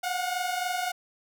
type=tone pair together; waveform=sawtooth; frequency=716.4 / 740 Hz; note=F5 / F#5; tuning=+44 / 0 cents; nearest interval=minor second; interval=56 cents; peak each=-26 / -28 dBFS; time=0.03-0.92 s; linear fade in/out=10 ms; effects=none